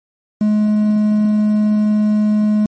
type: tone with quantisation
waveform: triangle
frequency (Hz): 211.5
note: G#3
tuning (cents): +32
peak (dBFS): -9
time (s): 0.41-2.66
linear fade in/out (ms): 2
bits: 6
effects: MP3 32 kbps